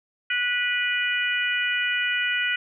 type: harmonic tone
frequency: 490 Hz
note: B4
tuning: 14 cents flat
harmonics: 3 / 4 / 5 / 6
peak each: -26 / -27 / -28 / -29 dBFS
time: 0.3-2.56 s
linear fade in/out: 5 ms
effects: none